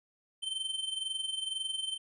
square tone with amplitude modulation, 3100 Hz, G7, 20 cents flat, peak -31 dBFS, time 0.42-1.98 s, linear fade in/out 20 ms, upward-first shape sine, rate 22 Hz, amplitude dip 70%, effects resampled to 24000 Hz

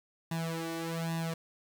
sawtooth tone with flanger, 164.81 Hz, E3, in tune, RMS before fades -35 dBFS, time 0.31-1.34 s, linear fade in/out 5 ms, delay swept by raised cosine 1.1 to 2.7 ms, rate 1.2 Hz, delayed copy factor +0.95, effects 9-bit

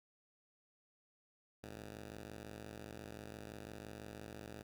10% pulse ring-modulated tone, 106.4 Hz, G#2, 42 cents sharp, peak -37 dBFS, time 1.63-4.63 s, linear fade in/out 10 ms, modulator 22.9 Hz, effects 12-bit

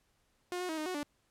sawtooth tone with pitch steps, 357.6 / 362.8 / 318 / 308.2 / 367 / 292.2 Hz, F4 / F#4 / D#4 / D#4 / F#4 / D4, +41 / -34 / +38 / -16 / -14 / -9 cents, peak -31 dBFS, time 0.52-1.03 s, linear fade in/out 0 ms, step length 85 ms, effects pink hiss -74 dBFS RMS until 1.3 s + low-pass 12000 Hz 12 dB/octave

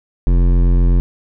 sine tone with hard clipping, 43.97 Hz, F1, 13 cents sharp, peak -11 dBFS, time 0.27-1 s, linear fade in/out 0 ms, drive 14 dB, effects none

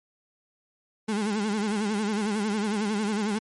35% pulse tone with vibrato, 210 Hz, G#3, 19 cents sharp, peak -23 dBFS, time 1.08-3.39 s, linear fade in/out 10 ms, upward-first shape sine, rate 11 Hz, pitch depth 94 cents each way, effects MP3 48 kbps

